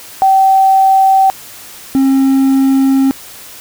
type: tone pair in turn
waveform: sine / triangle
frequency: 771 / 268.8 Hz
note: G5 / C4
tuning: -29 / +47 cents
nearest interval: octave + tritone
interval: 1824 cents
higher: first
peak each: -5 dBFS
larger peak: neither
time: 0.22-1.3 / 1.95-3.11 s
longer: second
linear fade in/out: 0 ms
effects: white hiss -33 dBFS RMS until 3.6 s